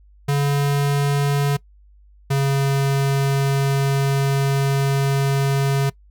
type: tone pair in turn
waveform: square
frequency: 142.1 / 137.97 Hz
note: C#3 / C#3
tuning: +43 / -8 cents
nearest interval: minor second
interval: 51 cents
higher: first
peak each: -17 dBFS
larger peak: neither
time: 0.28-1.57 / 2.3-5.9 s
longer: second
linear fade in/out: 10 ms
effects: noise-tail reverb RT60 0.1 s tail -22 dB re dry + added 50 Hz sine -47 dBFS peak until 6.1 s